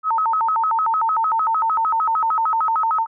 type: tone with vibrato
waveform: sine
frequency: 1075 Hz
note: C6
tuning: 47 cents sharp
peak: -16 dBFS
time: 0.03-3.07 s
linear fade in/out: 50 ms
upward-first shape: square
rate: 6.6 Hz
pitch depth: 300 cents each way
effects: none